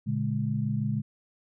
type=tone cluster; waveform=sine; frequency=116.9 / 143.1 / 209.1 Hz; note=A#2 / D3 / G#3; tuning=+5 / -45 / +12 cents; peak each=-30 dBFS; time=0.06-1.02 s; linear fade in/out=20 ms; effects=none